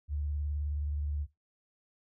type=tone with vibrato; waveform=sine; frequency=73.42 Hz; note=D2; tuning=in tune; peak=-31 dBFS; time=0.08-1.27 s; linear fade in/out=50 ms; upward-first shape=sine; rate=19 Hz; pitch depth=58 cents each way; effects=noise-tail reverb RT60 0.2 s tail -17 dB re dry